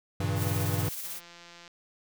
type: chord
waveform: square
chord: G diminished seventh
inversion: none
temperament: equal with one note detuned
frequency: 98 / 116.54 / 138.59 / 160.86 Hz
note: G2 / Bb2 / Db3 / Fb3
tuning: 0 / 0 / 0 / -42 cents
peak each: -30 / -35 / -36 / -35 dBFS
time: 0.2-0.89 s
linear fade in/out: 5 ms
type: noise with tremolo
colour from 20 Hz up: blue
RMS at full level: -36 dBFS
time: 0.35-1.21 s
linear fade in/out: 50 ms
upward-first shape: sine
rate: 16 Hz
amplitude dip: 35%
type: click train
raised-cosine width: 0.2 ms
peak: -32 dBFS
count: 109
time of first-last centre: 1.05-1.678 s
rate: 172 Hz
effects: none